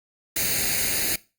white noise with comb filter, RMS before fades -24 dBFS, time 0.36-1.16 s, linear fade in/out 5 ms, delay 0.45 ms, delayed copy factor +0.75, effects noise-tail reverb RT60 0.3 s tail -21 dB re dry + Opus 48 kbps

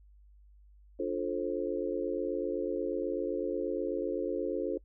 sine chord, D minor seventh, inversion none, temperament just, 293.7 / 352.4 / 440.5 / 528.6 Hz, D4 / F4 / A4 / C5, 0 / +16 / +2 / +18 cents, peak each -37 / -35 / -35 / -36 dBFS, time 0.99-4.78 s, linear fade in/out 10 ms, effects noise-tail reverb RT60 0.1 s tail -25 dB re dry + added 50 Hz sine -55 dBFS peak until 4.84 s

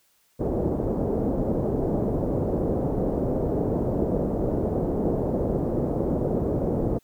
white low-pass noise, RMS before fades -25 dBFS, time 0.39-6.99 s, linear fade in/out 20 ms, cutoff 530 Hz, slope 24 dB/octave, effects white hiss -65 dBFS RMS until 7.03 s

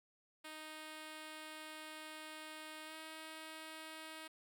5% pulse tone with pitch glide, 311.1 to 316.2 Hz, D#4 to D#4, 0 to +28 cents, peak -37 dBFS, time 0.44-4.28 s, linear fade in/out 10 ms, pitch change +28 cents, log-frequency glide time 2.85-2.95 s, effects none

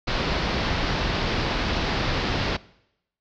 pink low-pass noise, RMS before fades -25 dBFS, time 0.07-2.57 s, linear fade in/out 10 ms, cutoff 5100 Hz, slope 48 dB/octave, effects noise-tail reverb RT60 0.8 s tail -21 dB re dry

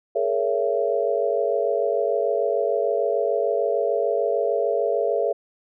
sine chord, A# half-diminished seventh, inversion third, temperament just, 419.5 / 466.2 / 559.4 / 671.3 Hz, G#4 / A#4 / C#5 / E5, +17 / 0 / +16 / +31 cents, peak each -25 dBFS, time 0.15-5.33 s, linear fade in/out 10 ms, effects none

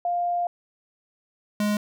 sine / square tone pair in turn, 701 / 208.4 Hz, F5 / G#3, +6 / +6 cents, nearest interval octave + major sixth, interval 2100 cents, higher first, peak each -22 / -22 dBFS, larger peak neither, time 0.05-0.47 / 1.6-1.77 s, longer first, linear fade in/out 2 ms, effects none

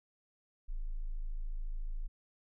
sine tone, 27 Hz, A0, 32 cents flat, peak -34 dBFS, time 0.68-2.08 s, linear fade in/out 20 ms, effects none

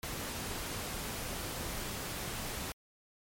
pink noise, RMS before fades -39 dBFS, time 0.03-2.72 s, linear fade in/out 0 ms, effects MP3 64 kbps

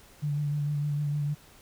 sine tone with vibrato, 146.4 Hz, D3, 5 cents flat, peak -26 dBFS, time 0.22-1.35 s, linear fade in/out 20 ms, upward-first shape sine, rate 6.6 Hz, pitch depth 26 cents each way, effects pink hiss -55 dBFS RMS until 1.61 s

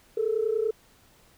sine tone pair together, 423.1 / 453.5 Hz, G#4 / A#4, +32 / -48 cents, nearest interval minor second, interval 120 cents, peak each -26 / -25 dBFS, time 0.17-0.71 s, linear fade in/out 5 ms, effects tanh soft clip ceiling -16 dBFS + pink hiss -59 dBFS RMS until 1.37 s

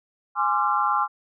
sine chord, D half-diminished seventh, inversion second, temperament equal with one note detuned, 830.6 / 1046.5 / 1174.7 / 1365.8 Hz, Ab5 / C6 / D6 / F6, 0 / 0 / 0 / -39 cents, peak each -25 dBFS, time 0.35-1.08 s, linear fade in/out 50 ms, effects none

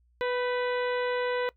harmonic tone with a mistuned harmonic, 493.9 Hz, B4, in tune, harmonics 1 / 2 / 3 / 4 / 5 / 6 / 7 / 8, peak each -27 / -35 / -37 / -38 / -43 / -46 / -47 / -47 dBFS, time 0.21-1.49 s, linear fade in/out 0 ms, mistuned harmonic 3, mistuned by +39 cents, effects noise-tail reverb RT60 0.1 s tail -22 dB re dry + added 60 Hz sine -62 dBFS peak until 1.56 s

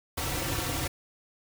pink noise with comb filter, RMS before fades -31 dBFS, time 0.17-0.88 s, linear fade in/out 10 ms, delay 4.8 ms, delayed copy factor -0.85, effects none

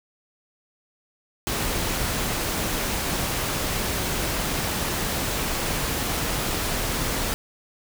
pink noise, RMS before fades -26 dBFS, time 1.47-7.34 s, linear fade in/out 0 ms, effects none

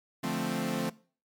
sawtooth chord, D minor seventh, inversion none, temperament equal, 146.83 / 174.61 / 220 / 261.6 Hz, D3 / F3 / A3 / C4, 0 / 0 / 0 / 0 cents, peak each -35 / -31 / -30 / -30 dBFS, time 0.23-0.9 s, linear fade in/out 10 ms, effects noise-tail reverb RT60 0.4 s tail -20 dB re dry + MP3 96 kbps

